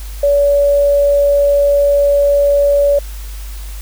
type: tone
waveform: sine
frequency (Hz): 570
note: C#5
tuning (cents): +48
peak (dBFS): -8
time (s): 0.23-2.99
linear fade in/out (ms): 5
effects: added 50 Hz sine -24 dBFS peak until 3.81 s + white hiss -37 dBFS RMS until 3.81 s